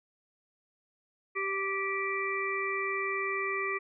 harmonic tone, 390.5 Hz, G4, 7 cents flat, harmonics 1 / 3 / 5 / 6, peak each -35 / -35 / -35 / -35 dBFS, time 1.35-3.79 s, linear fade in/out 20 ms, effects none

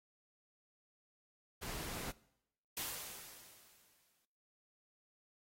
pink noise, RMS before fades -44 dBFS, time 1.61-2.12 s, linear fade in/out 20 ms
white noise with exponential decay, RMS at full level -40 dBFS, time 2.77-4.25 s, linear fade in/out 2 ms, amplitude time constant 320 ms
effects noise-tail reverb RT60 0.8 s tail -21 dB re dry + AAC 48 kbps

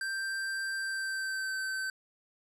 square tone with pitch glide, 1573 to 1542.4 Hz, G6 to G6, +6 to -28 cents, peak -33 dBFS, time 0.01-1.9 s, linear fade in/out 2 ms, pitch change -34 cents, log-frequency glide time 0.78-1.55 s, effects low-pass 11000 Hz 12 dB/octave

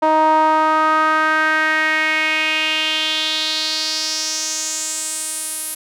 sawtooth tone with band-pass filter sweep, 312.8 Hz, D#4, 9 cents sharp, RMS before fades -18 dBFS, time 0.02-5.75 s, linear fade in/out 10 ms, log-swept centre 820 to 11000 Hz, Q 3.8, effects none

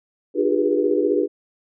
sine tone cluster, 302 / 355.7 / 399.4 / 414.8 / 486.6 Hz, D4 / F4 / G4 / G#4 / B4, +48 / +32 / +32 / -2 / -26 cents, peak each -23 dBFS, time 0.34-1.28 s, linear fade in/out 50 ms, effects none

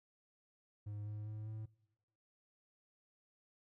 triangle tone with pitch steps, 104 / 105.63 / 107.3 / 108.98 Hz, G#2 / G#2 / A2 / A2, +3 / +30 / -43 / -16 cents, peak -40 dBFS, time 0.86-1.66 s, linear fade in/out 10 ms, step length 200 ms, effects noise-tail reverb RT60 1.0 s tail -23 dB re dry

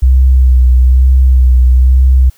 sine tone with vibrato, 63.7 Hz, C2, 46 cents flat, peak -3 dBFS, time 0.02-2.3 s, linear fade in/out 10 ms, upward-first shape sine, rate 1.1 Hz, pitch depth 33 cents each way, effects white hiss -48 dBFS RMS until 2.37 s

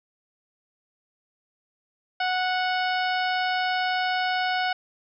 harmonic tone, 737 Hz, F#5, 7 cents flat, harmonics 1 / 2 / 3 / 4 / 5 / 6 / 7, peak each -25 / -28 / -33 / -34 / -39 / -39 / -39 dBFS, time 2.2-4.73 s, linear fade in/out 5 ms, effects none

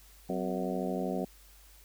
harmonic tone with a mistuned harmonic, 92.6 Hz, F#2, 2 cents sharp, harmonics 2 / 3 / 4 / 5 / 6 / 7 / 8, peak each -35 / -37 / -38 / -39 / -40 / -40 / -41 dBFS, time 0.29-1.25 s, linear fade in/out 5 ms, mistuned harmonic 3, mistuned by -110 cents, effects added 50 Hz sine -56 dBFS peak until 1.84 s + white hiss -59 dBFS RMS until 1.84 s

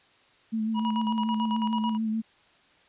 sine tone with vibrato, 220 Hz, A3, in tune, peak -25 dBFS, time 0.52-2.22 s, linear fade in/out 20 ms, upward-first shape sine, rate 6.8 Hz, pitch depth 30 cents each way
square tone with tremolo, 966 Hz, B5, 39 cents flat, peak -28 dBFS, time 0.74-1.98 s, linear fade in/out 50 ms, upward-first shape square, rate 9.1 Hz, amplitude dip 70%
effects white hiss -60 dBFS RMS until 2.88 s + resampled to 8000 Hz

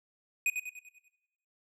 square tone with echo, 2490 Hz, D#7, 1 cent sharp, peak -26 dBFS, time 0.46-0.5 s, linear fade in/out 2 ms, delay 97 ms, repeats 6, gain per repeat -6 dB, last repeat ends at 1.082 s, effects noise-tail reverb RT60 0.9 s tail -18 dB re dry + low-pass 12000 Hz 12 dB/octave

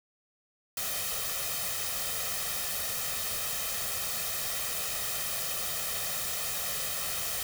white noise with comb filter, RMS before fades -33 dBFS, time 0.77-7.43 s, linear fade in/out 2 ms, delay 1.6 ms, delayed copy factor +0.7, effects none

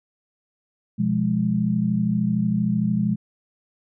sine chord, F diminished, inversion second, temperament equal, 123.47 / 174.61 / 207.7 Hz, Cb3 / F3 / Ab3, 0 / 0 / 0 cents, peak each -26 / -24 / -21 dBFS, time 0.98-3.16 s, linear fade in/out 20 ms, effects none

